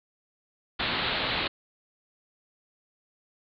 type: low-pass noise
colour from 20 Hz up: white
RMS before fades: -29 dBFS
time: 0.79-1.48 s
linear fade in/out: 10 ms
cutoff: 4300 Hz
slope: 96 dB/octave
effects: none